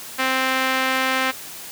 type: tone with band-pass filter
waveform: sawtooth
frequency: 261.6 Hz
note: C4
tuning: in tune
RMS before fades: -21 dBFS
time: 0.18-1.32 s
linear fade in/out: 20 ms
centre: 2000 Hz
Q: 1.1
effects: white hiss -36 dBFS RMS until 1.71 s + high-pass 80 Hz 12 dB/octave